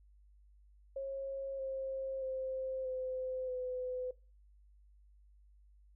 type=tone with pitch steps; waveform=sine; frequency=543 / 533.4 / 523.9 / 514.6 / 505.5 Hz; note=C#5 / C5 / C5 / C5 / B4; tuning=-36 / +33 / +2 / -29 / +40 cents; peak=-36 dBFS; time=0.96-4.11 s; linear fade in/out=5 ms; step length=630 ms; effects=noise-tail reverb RT60 0.3 s tail -20 dB re dry + added 50 Hz sine -60 dBFS peak until 5.95 s